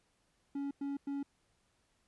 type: tone bursts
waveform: triangle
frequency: 280.3 Hz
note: C#4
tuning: 19 cents sharp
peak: -33 dBFS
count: 3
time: 0.55-1.23 s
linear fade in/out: 5 ms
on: 160 ms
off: 100 ms
effects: pink hiss -75 dBFS RMS until 2.07 s + resampled to 24000 Hz